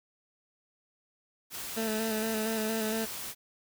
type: noise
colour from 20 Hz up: white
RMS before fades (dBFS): -39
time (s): 1.5-3.35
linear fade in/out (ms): 50
type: tone with vibrato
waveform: 20% pulse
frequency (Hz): 220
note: A3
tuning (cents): 0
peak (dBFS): -25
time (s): 1.76-3.06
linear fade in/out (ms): 20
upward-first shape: square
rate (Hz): 4.3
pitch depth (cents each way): 25
effects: none